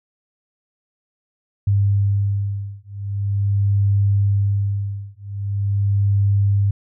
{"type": "beating tone pair", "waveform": "sine", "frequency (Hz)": [100, 100.43], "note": ["G2", "G2"], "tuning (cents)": [35, 42], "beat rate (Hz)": 0.43, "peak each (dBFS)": -19, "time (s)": [1.67, 6.71], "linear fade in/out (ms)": 5, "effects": []}